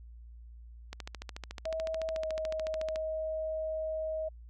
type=click train; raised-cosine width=0.2 ms; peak=-23 dBFS; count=29; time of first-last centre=0.93-2.959 s; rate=13.8 Hz
type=tone with pitch glide; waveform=sine; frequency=643 to 631.6 Hz; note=E5 to D#5; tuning=-43 to +26 cents; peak=-32 dBFS; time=1.65-4.29 s; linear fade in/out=10 ms; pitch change=-31 cents; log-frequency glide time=2.11-2.26 s
effects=added 58 Hz sine -47 dBFS peak until 4.49 s